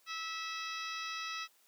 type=harmonic tone with a mistuned harmonic; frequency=652 Hz; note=E5; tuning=19 cents flat; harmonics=2 / 3 / 4 / 5 / 6 / 7 / 8 / 9; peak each=-42 / -46 / -44 / -50 / -46 / -53 / -49 / -53 dBFS; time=0.06-1.48 s; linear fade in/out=50 ms; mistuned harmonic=7; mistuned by=+69 cents; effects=white hiss -68 dBFS RMS until 1.67 s + high-pass 300 Hz 12 dB/octave